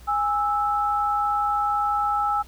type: tone pair together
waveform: sine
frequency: 824 / 1314.2 Hz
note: G#5 / E6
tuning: -14 / -6 cents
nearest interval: minor sixth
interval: 808 cents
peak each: -23 dBFS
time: 0.07-2.43 s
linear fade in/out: 20 ms
effects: added 60 Hz sine -44 dBFS peak until 2.47 s + pink hiss -52 dBFS RMS until 2.47 s